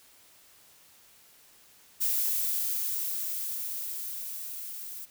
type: noise with level ramp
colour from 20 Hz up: violet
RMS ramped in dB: -27 to -41 dBFS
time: 2-5.06 s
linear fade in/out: 20 ms
effects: white hiss -58 dBFS RMS until 5.1 s